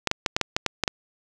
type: clicks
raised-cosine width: 0.2 ms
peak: -4 dBFS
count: 9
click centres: 0.073 / 0.114 / 0.262 / 0.365 / 0.413 / 0.565 / 0.663 / 0.837 / 0.878 s
effects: none